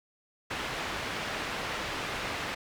white low-pass noise, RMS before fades -35 dBFS, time 0.5-2.55 s, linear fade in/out 10 ms, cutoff 2500 Hz, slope 12 dB/octave, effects none

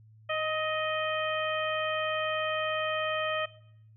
harmonic tone with a mistuned harmonic, 622.3 Hz, D#5, in tune, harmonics 1 / 2 / 3 / 4 / 5, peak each -31 / -34 / -36 / -37 / -38 dBFS, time 0.29-3.46 s, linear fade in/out 10 ms, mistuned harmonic 2, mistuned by +23 cents, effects noise-tail reverb RT60 0.7 s tail -19 dB re dry + added 109 Hz sine -53 dBFS peak until 3.96 s

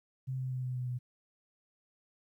sine tone with pitch steps, 130.81 / 129.46 / 128.12 / 126.79 / 125.48 / 124.18 Hz, C3 / C3 / C3 / B2 / B2 / B2, 0 / -18 / -36 / +46 / +28 / +10 cents, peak -33 dBFS, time 0.27-0.99 s, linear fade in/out 20 ms, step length 120 ms, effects 12-bit

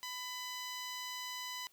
10% pulse tone, 1000 Hz, B5, 21 cents sharp, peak -32 dBFS, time 0.03-1.67 s, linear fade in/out 0 ms, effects white hiss -68 dBFS RMS until 1.72 s

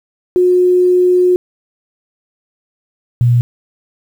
sine tone pair in turn, 361.5 / 120.64 Hz, F#4 / B2, -40 / -40 cents, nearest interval octave + perfect fifth, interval 1900 cents, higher first, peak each -7 dBFS, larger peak neither, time 0.36-1.36 / 3.21-3.41 s, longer first, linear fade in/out 0 ms, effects 7-bit

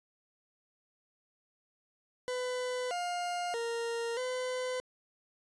40% pulse tone with pitch steps, 501 / 707 / 465 / 507 Hz, B4 / F5 / A#4 / B4, +25 / +21 / -4 / +45 cents, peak -32 dBFS, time 2.28-4.8 s, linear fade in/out 0 ms, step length 630 ms, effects resampled to 22050 Hz

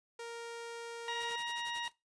sawtooth tone, 466.2 Hz, A#4, in tune, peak -38 dBFS, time 0.19-1.36 s, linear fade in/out 5 ms
harmonic tone, 945 Hz, A#5, 23 cents sharp, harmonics 1 / 2 / 3 / 4 / 6, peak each -39 / -42 / -44 / -45 / -55 dBFS, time 1.08-1.88 s, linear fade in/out 2 ms
white noise with tremolo, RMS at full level -48 dBFS, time 1.2-1.92 s, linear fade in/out 5 ms, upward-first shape sine, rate 11 Hz, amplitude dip 100%
effects noise-tail reverb RT60 0.2 s tail -18 dB re dry + resampled to 22050 Hz

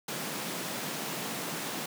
pink high-pass noise, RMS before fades -36 dBFS, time 0.08-1.86 s, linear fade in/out 5 ms, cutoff 140 Hz, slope 48 dB/octave, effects none

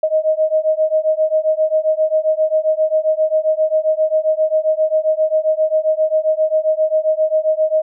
sine beating tone pair, 622.3 / 629.8 Hz, D#5 / D#5, 0 / +21 cents, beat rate 7.5 Hz, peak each -16 dBFS, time 0.03-7.82 s, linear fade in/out 5 ms, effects none

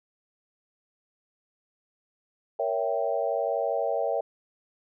sine chord, A# diminished seventh, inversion none, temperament equal with one note detuned, 466.2 / 558.2 / 659.3 / 784 Hz, A#4 / C#5 / E5 / G5, 0 / +12 / 0 / 0 cents, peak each -31 / -29 / -29 / -32 dBFS, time 2.59-4.21 s, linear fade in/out 5 ms, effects none

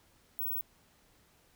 sine tone, 15760 Hz, B9, 5 cents flat, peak -32 dBFS, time 0.39-0.61 s, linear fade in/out 0 ms, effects pink hiss -66 dBFS RMS until 1.55 s

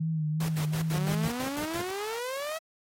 sine tone with vibrato, 156.8 Hz, D#3, 14 cents sharp, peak -26 dBFS, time 0-1.28 s, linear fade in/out 10 ms, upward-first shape sine, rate 2.7 Hz, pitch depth 49 cents each way
pink noise with tremolo, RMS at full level -37 dBFS, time 0.4-1.91 s, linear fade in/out 5 ms, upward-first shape square, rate 6 Hz, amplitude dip 80%
sawtooth exponential sweep, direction up, 174.61 to 655 Hz, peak -28 dBFS, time 0.93-2.59 s, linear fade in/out 20 ms
effects high-pass 80 Hz 12 dB/octave + AAC 48 kbps

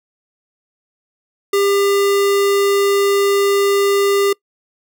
square tone, 400 Hz, G4, 35 cents sharp, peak -13 dBFS, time 1.53-4.33 s, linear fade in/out 5 ms, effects noise-tail reverb RT60 0.1 s tail -24 dB re dry

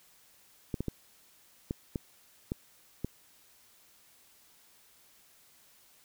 clicks, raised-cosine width 3 ms, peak -19 dBFS, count 7, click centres 0.742 / 0.806 / 0.883 / 1.709 / 1.958 / 2.519 / 3.046 s, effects white hiss -62 dBFS RMS until 6.04 s

